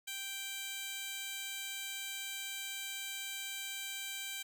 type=tone with high-pass filter; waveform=15% pulse; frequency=784 Hz; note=G5; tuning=in tune; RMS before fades=-42 dBFS; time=0.07-4.43 s; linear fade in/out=10 ms; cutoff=3000 Hz; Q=0.71; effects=none